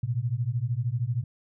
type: beating tone pair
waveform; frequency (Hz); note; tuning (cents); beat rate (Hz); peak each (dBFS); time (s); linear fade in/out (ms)
sine; 113.8 / 126.8; A#2 / B2; -41 / +46; 13; -28; 0.03-1.24; 5
effects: none